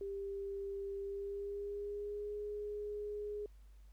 sine tone with pitch glide, 396 to 415.7 Hz, G4 to G#4, +18 to +2 cents, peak -39 dBFS, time 0.01-3.46 s, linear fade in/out 2 ms, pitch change +84 cents, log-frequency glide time 1-2.34 s, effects added 50 Hz sine -55 dBFS peak until 3.92 s + pink hiss -75 dBFS RMS until 3.92 s

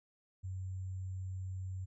sine tone with sample-and-hold, 93.5 Hz, F#2, 19 cents sharp, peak -38 dBFS, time 0.43-1.86 s, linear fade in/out 20 ms, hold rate 7350 Hz, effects resampled to 24000 Hz

